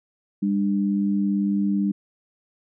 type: tone pair together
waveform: sine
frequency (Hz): 200 / 298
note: G3 / D4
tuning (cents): +35 / +25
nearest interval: perfect fifth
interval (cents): 690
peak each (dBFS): -20 / -26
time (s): 0.42-1.92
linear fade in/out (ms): 10
effects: none